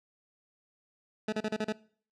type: tone bursts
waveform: 20% pulse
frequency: 215.5 Hz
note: A3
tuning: 36 cents flat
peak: -24 dBFS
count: 6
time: 1.28-1.725 s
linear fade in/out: 5 ms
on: 45 ms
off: 35 ms
effects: noise-tail reverb RT60 0.5 s tail -21 dB re dry + low-pass 5000 Hz 12 dB/octave